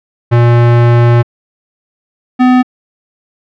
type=tone pair in turn; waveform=square; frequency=119.1 / 252.4 Hz; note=A#2 / B3; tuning=+38 / +38 cents; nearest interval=octave + minor second; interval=1300 cents; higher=second; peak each=-5 dBFS; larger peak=neither; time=0.31-1.23 / 2.39-2.63 s; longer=first; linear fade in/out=20 ms; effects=low-pass 2000 Hz 12 dB/octave